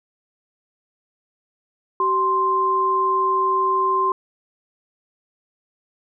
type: tone pair together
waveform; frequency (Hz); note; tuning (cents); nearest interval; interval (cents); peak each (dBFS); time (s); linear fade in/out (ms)
sine; 381.3 / 1046.5; G4 / C6; -48 / 0; octave + perfect fourth; 1748; -24 / -17; 2-4.12; 2
effects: none